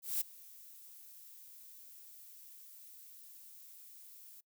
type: noise with ADSR envelope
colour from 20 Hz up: violet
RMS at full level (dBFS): -33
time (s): 0.02-4.41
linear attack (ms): 190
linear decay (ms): 9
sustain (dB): -22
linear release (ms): 12
effects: noise-tail reverb RT60 0.1 s tail -23 dB re dry